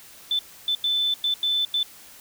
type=tone bursts at uneven times; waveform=sine; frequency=3520 Hz; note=A7; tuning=in tune; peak=-20 dBFS; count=6; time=0.31-0.39 / 0.68-0.75 / 0.84-1.14 / 1.24-1.34 / 1.43-1.65 / 1.74-1.83 s; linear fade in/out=2 ms; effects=white hiss -47 dBFS RMS until 2.2 s